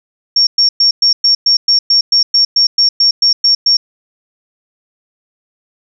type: tone bursts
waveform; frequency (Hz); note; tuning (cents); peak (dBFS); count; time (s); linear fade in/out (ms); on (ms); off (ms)
sine; 5510; F8; -24; -6; 16; 0.36-3.77; 5; 110; 110
effects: none